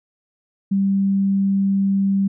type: tone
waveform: sine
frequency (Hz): 196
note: G3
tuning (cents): 0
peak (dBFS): -15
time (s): 0.71-2.28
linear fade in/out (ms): 10
effects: none